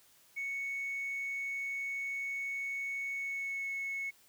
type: tone with pitch glide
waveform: sine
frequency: 2217 to 2198 Hz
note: C#7 to C#7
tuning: 0 to -15 cents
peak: -33 dBFS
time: 0.36-4.11 s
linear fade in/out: 20 ms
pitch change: -15 cents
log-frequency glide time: 3.13-3.71 s
effects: tanh soft clip ceiling -32 dBFS + white hiss -64 dBFS RMS until 4.28 s